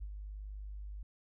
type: tone with ADSR envelope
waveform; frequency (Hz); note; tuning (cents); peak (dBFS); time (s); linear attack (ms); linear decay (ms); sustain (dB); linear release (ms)
sine; 50.6; G#1; -44; -36; 0-1.03; 25; 49; -5; 3
effects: tanh soft clip ceiling -34 dBFS